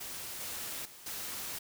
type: noise with level steps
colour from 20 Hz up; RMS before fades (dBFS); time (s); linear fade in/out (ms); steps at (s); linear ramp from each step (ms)
white; -42 / -40 / -52 / -40; 0-1.59; 10; 0.4 / 0.85 / 1.06; 5
effects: none